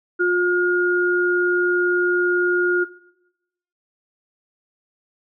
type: tone pair together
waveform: sine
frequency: 356.1 / 1426 Hz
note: F4 / F6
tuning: +34 / +36 cents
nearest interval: 2 octaves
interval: 2402 cents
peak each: -18 dBFS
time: 0.19-2.85 s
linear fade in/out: 20 ms
effects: noise-tail reverb RT60 0.9 s tail -19 dB re dry